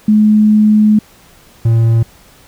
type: tone pair in turn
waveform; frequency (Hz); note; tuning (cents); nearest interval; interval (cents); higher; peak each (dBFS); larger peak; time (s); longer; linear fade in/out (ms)
sine / triangle; 212.9 / 114.42; G#3 / A#2; +43 / -32; major seventh; 1075; first; -5; neither; 0.08-0.99 / 1.65-2.03; first; 5
effects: pink hiss -44 dBFS RMS until 2.47 s